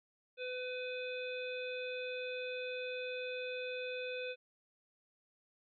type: harmonic tone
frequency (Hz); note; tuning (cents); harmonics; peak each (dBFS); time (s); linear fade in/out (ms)
503; B4; +32; 1 / 3 / 5 / 7 / 8; -40 / -49 / -44 / -50 / -58; 0.37-4.36; 50
effects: none